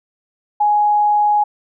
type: tone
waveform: sine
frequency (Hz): 834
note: G#5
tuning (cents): +7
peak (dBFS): -11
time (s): 0.6-1.44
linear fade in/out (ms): 10
effects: none